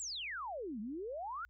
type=exponential two-way sweep; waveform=sine; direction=down then up; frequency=7960 to 200 to 1477 Hz; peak=-39 dBFS; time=0-1.45 s; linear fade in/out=0 ms; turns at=0.8 s; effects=added 60 Hz sine -64 dBFS peak until 1.49 s